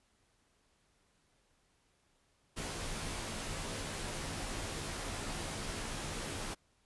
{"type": "noise with comb filter", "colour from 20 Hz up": "pink", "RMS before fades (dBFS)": -40, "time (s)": [2.56, 6.55], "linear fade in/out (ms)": 20, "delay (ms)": 16, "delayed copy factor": -0.6, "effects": ["pink hiss -73 dBFS RMS until 6.85 s", "resampled to 24000 Hz"]}